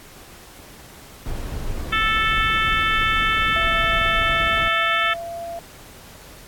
brown noise, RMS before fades -28 dBFS, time 1.26-4.68 s, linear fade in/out 0 ms
harmonic tone, 440 Hz, A4, in tune, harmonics 3 / 4 / 5 / 6 / 7 / 8, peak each -21 / -23 / -25 / -27 / -28 / -29 dBFS, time 1.92-5.14 s, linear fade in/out 10 ms
sine tone with pitch glide, 668 to 679.7 Hz, E5 to F5, +23 to -47 cents, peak -28 dBFS, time 3.56-5.59 s, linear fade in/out 0 ms, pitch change +30 cents, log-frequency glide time 4.72-5.27 s
effects pink hiss -44 dBFS RMS until 6.47 s + AAC 64 kbps

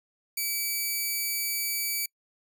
5% pulse tone, 2300 Hz, D7, 37 cents flat, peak -18 dBFS, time 0.37-2.06 s, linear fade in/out 5 ms, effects noise-tail reverb RT60 0.1 s tail -26 dB re dry

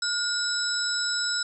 sine tone cluster, 1432 / 3942 / 5210 / 7850 Hz, F6 / B7 / E8 / B8, +43 / -4 / -21 / -11 cents, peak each -29 / -32 / -29 / -32 dBFS, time 0.02-1.43 s, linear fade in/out 5 ms, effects none

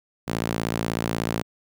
sawtooth tone with high-pass filter, 56.4 Hz, A1, 44 cents sharp, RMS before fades -27 dBFS, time 0.27-1.43 s, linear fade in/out 20 ms, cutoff 160 Hz, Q 0.86, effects none

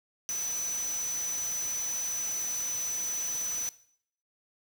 sine tone in noise, 5990 Hz, F#8, 20 cents sharp, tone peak -30 dBFS, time 0.29-3.69 s, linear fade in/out 0 ms, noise white, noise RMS -41 dBFS, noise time 0.29-3.69 s, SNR +8 dB, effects noise-tail reverb RT60 0.6 s tail -17 dB re dry

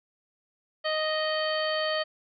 harmonic tone with a mistuned harmonic, 622.3 Hz, D#5, in tune, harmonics 1 / 2 / 3 / 4 / 5 / 6 / 7, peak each -28 / -34 / -33 / -44 / -34 / -47 / -36 dBFS, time 0.84-2.04 s, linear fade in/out 20 ms, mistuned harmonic 7, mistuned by +48 cents, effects none

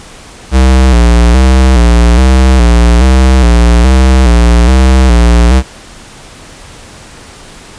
square tone with vibrato, 61.7 Hz, B1, 1 cent flat, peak -3 dBFS, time 0.51-5.63 s, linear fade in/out 50 ms, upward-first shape square, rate 1.2 Hz, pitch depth 84 cents each way, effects pink hiss -32 dBFS RMS until 7.78 s + resampled to 22050 Hz

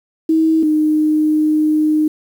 sine tone pair in turn, 320 / 307.2 Hz, D#4 / D#4, +49 / -22 cents, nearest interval minor second, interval 71 cents, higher first, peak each -10 / -11 dBFS, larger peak first, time 0.29-0.63 / 0.63-2.08 s, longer second, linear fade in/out 5 ms, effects 7-bit

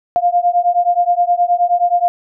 sine beating tone pair, 698.5 / 708 Hz, F5 / F5, 0 / +23 cents, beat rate 9.5 Hz, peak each -14 dBFS, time 0.16-2.08 s, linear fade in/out 0 ms, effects none

